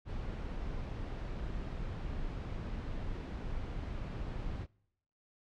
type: noise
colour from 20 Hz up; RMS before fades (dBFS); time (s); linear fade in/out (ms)
brown; -39; 0.05-4.67; 50
effects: noise-tail reverb RT60 0.8 s tail -26 dB re dry + low-pass 4000 Hz 12 dB/octave